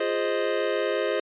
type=chord; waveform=square; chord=F minor seventh; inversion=none; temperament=equal; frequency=349.2 / 415.3 / 523.3 / 622.3 Hz; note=F4 / Ab4 / C5 / Eb5; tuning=0 / 0 / 0 / 0 cents; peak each=-32 / -29 / -29 / -30 dBFS; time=0-1.2 s; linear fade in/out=5 ms; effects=resampled to 8000 Hz